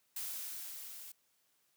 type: noise with level ramp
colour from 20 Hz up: blue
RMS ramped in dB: -40 to -50 dBFS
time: 0.16-1.12 s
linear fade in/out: 5 ms
effects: white hiss -75 dBFS RMS until 1.76 s + high-pass 100 Hz 12 dB/octave